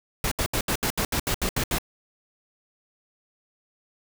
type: noise bursts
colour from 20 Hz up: pink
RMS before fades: -25 dBFS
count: 11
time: 0.24-1.785 s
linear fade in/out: 2 ms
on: 75 ms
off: 72 ms
effects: none